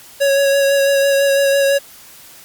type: tone with vibrato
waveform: square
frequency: 555 Hz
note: C#5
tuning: 2 cents sharp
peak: -12 dBFS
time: 0.2-1.79 s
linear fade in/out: 20 ms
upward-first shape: sine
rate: 6 Hz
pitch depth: 17 cents each way
effects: white hiss -41 dBFS RMS until 2.44 s + Opus 48 kbps